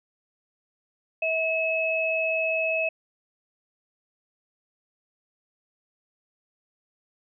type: tone pair together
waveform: sine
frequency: 645 / 2580 Hz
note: E5 / E7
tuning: -38 / -38 cents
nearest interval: 2 octaves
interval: 2400 cents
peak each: -26 / -25 dBFS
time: 1.22-2.89 s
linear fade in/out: 5 ms
effects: none